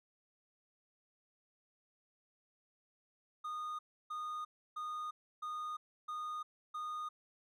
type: tone bursts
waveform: triangle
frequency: 1230 Hz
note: D#6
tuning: 20 cents flat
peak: -37 dBFS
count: 6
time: 3.44-7.09 s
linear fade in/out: 10 ms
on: 350 ms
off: 310 ms
effects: none